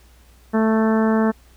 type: harmonic tone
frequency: 220.6 Hz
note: A3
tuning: 5 cents sharp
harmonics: 1 / 2 / 3 / 4 / 5 / 6 / 7 / 8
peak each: -16 / -22 / -26 / -28 / -30 / -32 / -33 / -34 dBFS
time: 0.53-1.32 s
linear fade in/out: 20 ms
effects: added 60 Hz sine -49 dBFS peak until 1.56 s + pink hiss -55 dBFS RMS until 1.56 s